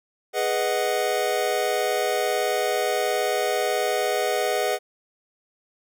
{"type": "chord", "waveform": "square", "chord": "G# minor seventh", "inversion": "none", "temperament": "equal", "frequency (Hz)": [415.3, 493.9, 622.3, 740], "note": ["G#4", "B4", "D#5", "F#5"], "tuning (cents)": [0, 0, 0, 0], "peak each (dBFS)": -28, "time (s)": [0.33, 4.79], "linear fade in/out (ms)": 50, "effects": []}